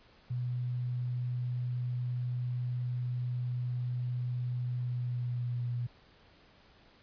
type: tone with pitch glide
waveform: sine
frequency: 123.5 to 121.17 Hz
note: B2 to B2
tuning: 0 to -33 cents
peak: -31 dBFS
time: 0.3-5.87 s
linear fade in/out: 10 ms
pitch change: -33 cents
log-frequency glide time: 4.77-5.72 s
effects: pink hiss -61 dBFS RMS until 7.02 s + resampled to 11025 Hz